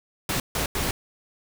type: noise bursts at uneven times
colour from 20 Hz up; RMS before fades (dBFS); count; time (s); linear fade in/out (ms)
pink; -26; 3; 0.29-0.4 / 0.55-0.66 / 0.75-0.91; 2
effects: none